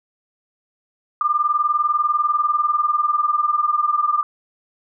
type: tone pair together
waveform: sine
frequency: 1192.9 / 1213 Hz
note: D6 / D#6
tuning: +27 / -44 cents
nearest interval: unison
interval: 29 cents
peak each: -18 / -20 dBFS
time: 1.21-4.23 s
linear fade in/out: 2 ms
effects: none